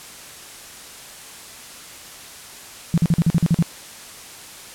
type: tone bursts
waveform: sine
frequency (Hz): 166.8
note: E3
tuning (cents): +21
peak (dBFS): -12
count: 9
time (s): 2.94-3.625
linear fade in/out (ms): 0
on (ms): 37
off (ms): 44
effects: white hiss -39 dBFS RMS until 4.74 s + low-pass 11000 Hz 12 dB/octave